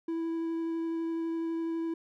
triangle tone with vibrato, 329.6 Hz, E4, in tune, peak -28 dBFS, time 0.08-1.94 s, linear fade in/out 5 ms, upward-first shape sine, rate 12 Hz, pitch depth 8 cents each way, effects none

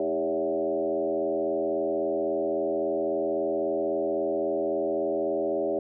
sine tone with frequency modulation, 481.6 Hz, B4, 44 cents flat, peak -24 dBFS, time 0-5.79 s, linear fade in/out 2 ms, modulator 83.7 Hz, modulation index 2.1, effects none

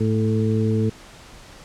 harmonic tone with a mistuned harmonic, 110 Hz, A2, in tune, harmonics 1 / 2 / 3 / 4, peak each -20 / -22 / -29 / -25 dBFS, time 0-0.9 s, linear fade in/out 10 ms, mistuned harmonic 1, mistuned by -30 cents, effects pink hiss -44 dBFS RMS until 1.64 s + low-pass 8000 Hz 12 dB/octave

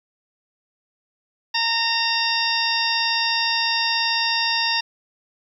harmonic tone with a mistuned harmonic, 919 Hz, A#5, 25 cents flat, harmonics 1 / 2 / 3 / 4 / 5 / 6, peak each -26 / -26 / -26 / -26 / -26 / -26 dBFS, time 1.54-4.81 s, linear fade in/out 10 ms, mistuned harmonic 5, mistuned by +77 cents, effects 9-bit

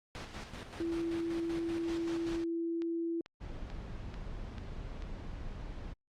pink noise with tremolo, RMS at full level -43 dBFS, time 0.15-2.44 s, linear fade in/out 0 ms, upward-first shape square, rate 5.2 Hz, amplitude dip 50%
sine tone, 334.3 Hz, E4, 24 cents sharp, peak -32 dBFS, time 0.8-3.21 s, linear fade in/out 2 ms
click train, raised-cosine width 0.2 ms, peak -31 dBFS, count 6, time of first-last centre 2.82-5.023 s, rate 2.27 Hz
brown noise, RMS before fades -42 dBFS, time 3.4-5.94 s, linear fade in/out 20 ms
effects low-pass 5000 Hz 12 dB/octave + Opus 48 kbps

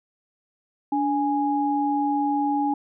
sine tone pair together, 289.1 / 829 Hz, D4 / G#5, -27 / -3 cents, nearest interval octave + tritone, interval 1824 cents, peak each -23 dBFS, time 0.92-2.74 s, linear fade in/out 5 ms, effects none

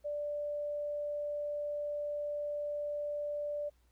sine tone, 587.3 Hz, D5, in tune, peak -34 dBFS, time 0.04-3.7 s, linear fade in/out 20 ms, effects added 60 Hz sine -66 dBFS peak until 3.91 s + pink hiss -75 dBFS RMS until 3.91 s

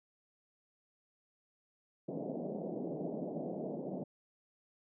pink band-pass noise, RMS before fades -40 dBFS, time 2.08-4.04 s, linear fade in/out 10 ms, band 160 to 690 Hz, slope 48 dB/octave, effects none

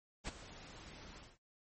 pink noise with ADSR envelope, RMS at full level -39 dBFS, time 0.24-1.38 s, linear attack 42 ms, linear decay 17 ms, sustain -14 dB, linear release 210 ms, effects MP3 32 kbps

